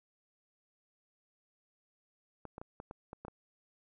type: clicks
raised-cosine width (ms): 1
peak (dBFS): -30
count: 8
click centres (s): 2.453 / 2.581 / 2.615 / 2.801 / 2.911 / 3.131 / 3.25 / 3.282
effects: none